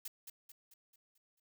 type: noise with echo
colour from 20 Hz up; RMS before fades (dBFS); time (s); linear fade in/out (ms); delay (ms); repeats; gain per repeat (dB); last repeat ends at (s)
blue; -43; 0.05-0.08; 5; 220; 6; -6; 1.4
effects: none